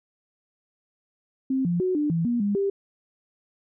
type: tone with pitch steps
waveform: sine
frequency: 264.4 / 173.4 / 369.3 / 297 / 165.9 / 239.1 / 203.2 / 395.8 Hz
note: C4 / F3 / F#4 / D4 / E3 / A#3 / G#3 / G4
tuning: +18 / -12 / -3 / +20 / +11 / +44 / -38 / +17 cents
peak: -21 dBFS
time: 1.5-2.7 s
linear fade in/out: 5 ms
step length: 150 ms
effects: none